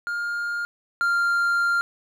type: tone pair in turn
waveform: triangle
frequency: 1411 / 1393.2 Hz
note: F6 / F6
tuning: +17 / -5 cents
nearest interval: unison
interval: 22 cents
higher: first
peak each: -23 / -17 dBFS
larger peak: second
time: 0.07-0.65 / 1.01-1.81 s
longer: second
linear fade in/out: 0 ms
effects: none